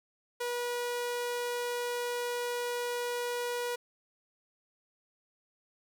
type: tone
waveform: sawtooth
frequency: 484.3 Hz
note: B4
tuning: 34 cents flat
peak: -28 dBFS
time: 0.4-3.76 s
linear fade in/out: 10 ms
effects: 11-bit